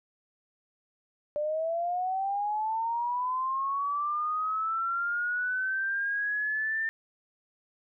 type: linear sweep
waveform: sine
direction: up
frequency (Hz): 587.3 to 1800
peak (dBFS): -27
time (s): 1.36-6.89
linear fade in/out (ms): 0
effects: none